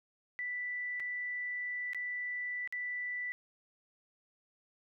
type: tone with dropouts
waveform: sine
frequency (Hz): 1975.5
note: B6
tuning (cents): 0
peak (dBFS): -35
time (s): 0.39-3.32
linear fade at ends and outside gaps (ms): 0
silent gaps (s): 0.998-1.002 / 1.933-1.947 / 2.675-2.725
effects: none